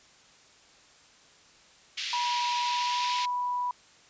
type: band-pass noise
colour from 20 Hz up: pink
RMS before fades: -34 dBFS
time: 1.97-3.26 s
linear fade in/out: 10 ms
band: 2400 to 5100 Hz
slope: 24 dB/octave
type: tone with pitch glide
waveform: sine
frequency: 969 to 983.7 Hz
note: B5 to B5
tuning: -33 to -7 cents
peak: -27 dBFS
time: 2.13-3.71 s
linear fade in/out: 2 ms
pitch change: +26 cents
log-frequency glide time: 2.57-3.15 s
effects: white hiss -57 dBFS RMS until 4.09 s + resampled to 16000 Hz